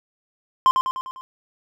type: tone with echo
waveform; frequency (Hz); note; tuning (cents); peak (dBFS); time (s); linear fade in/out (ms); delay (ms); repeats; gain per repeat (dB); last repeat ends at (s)
triangle; 1046.5; C6; 0; -9; 0.66-0.71; 0; 100; 5; -5; 1.21
effects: none